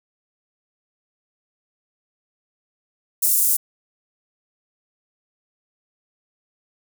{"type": "high-pass noise", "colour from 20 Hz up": "pink", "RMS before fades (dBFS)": -18, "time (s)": [3.22, 3.57], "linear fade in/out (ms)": 10, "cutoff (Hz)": 8400, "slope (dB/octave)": 24, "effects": []}